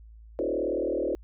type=tone with frequency modulation; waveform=sine; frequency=440 Hz; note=A4; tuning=in tune; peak=-25 dBFS; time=0.39-1.15 s; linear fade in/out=0 ms; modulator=39.2 Hz; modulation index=3.4; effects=added 55 Hz sine -46 dBFS peak until 1.23 s